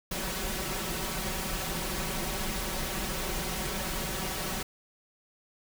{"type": "noise with comb filter", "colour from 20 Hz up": "pink", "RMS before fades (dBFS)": -33, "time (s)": [0.11, 4.63], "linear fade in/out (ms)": 5, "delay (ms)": 5.3, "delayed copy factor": 0.75, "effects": []}